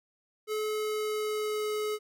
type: tone with pitch glide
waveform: square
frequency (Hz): 429.3 to 424.9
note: A4 to G#4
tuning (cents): -43 to +40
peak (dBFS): -30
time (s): 0.47-1.99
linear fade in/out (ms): 50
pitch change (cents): -17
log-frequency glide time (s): 0.58-1.7
effects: none